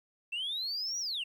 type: linear two-way sweep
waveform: sine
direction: up then down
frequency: 2636 to 5860 to 2636 Hz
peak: -31 dBFS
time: 0.32-1.24 s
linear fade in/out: 10 ms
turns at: 0.99 s
effects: tanh soft clip ceiling -30 dBFS + 11-bit